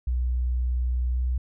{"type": "tone with pitch glide", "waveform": "sine", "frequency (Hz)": [61.74, 62.49], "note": ["B1", "B1"], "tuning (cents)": [0, 21], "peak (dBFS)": -22, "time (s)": [0.07, 1.38], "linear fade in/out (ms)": 5, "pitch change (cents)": 21, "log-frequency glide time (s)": [1.11, 1.21], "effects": []}